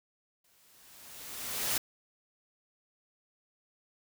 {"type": "noise with exponential growth", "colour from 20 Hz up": "white", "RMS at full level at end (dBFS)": -29, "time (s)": [0.44, 1.78], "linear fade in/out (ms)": 5, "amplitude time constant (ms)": 290, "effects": []}